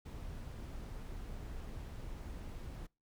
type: noise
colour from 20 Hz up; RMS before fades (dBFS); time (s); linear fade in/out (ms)
brown; -45; 0.05-2.87; 10
effects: noise-tail reverb RT60 0.3 s tail -26 dB re dry